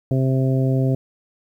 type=harmonic tone; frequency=131.9 Hz; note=C3; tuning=14 cents sharp; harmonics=1 / 2 / 3 / 4 / 5; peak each=-17 / -23 / -27 / -29 / -31 dBFS; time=0.11-0.95 s; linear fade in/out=2 ms; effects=9-bit